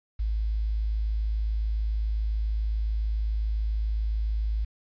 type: tone with quantisation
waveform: sine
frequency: 53.6 Hz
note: A1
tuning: 45 cents flat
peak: -24 dBFS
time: 0.19-4.65 s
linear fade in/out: 10 ms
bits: 9
effects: resampled to 11025 Hz